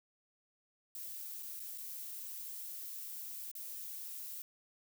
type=noise with dropouts; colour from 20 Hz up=violet; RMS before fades=-45 dBFS; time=0.95-4.42 s; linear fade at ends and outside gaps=1 ms; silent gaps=1.426-1.43 / 1.596-1.601 / 1.777-1.782 / 3.515-3.552 s; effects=none